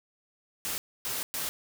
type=noise bursts at uneven times; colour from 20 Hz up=white; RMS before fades=-33 dBFS; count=3; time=0.65-0.78 / 1.05-1.23 / 1.34-1.49 s; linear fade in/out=0 ms; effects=none